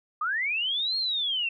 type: linear two-way sweep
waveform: sine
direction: up then down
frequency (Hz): 1174.7 to 4303 to 2655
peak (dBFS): -25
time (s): 0.21-1.49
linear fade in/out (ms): 5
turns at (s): 0.97
effects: none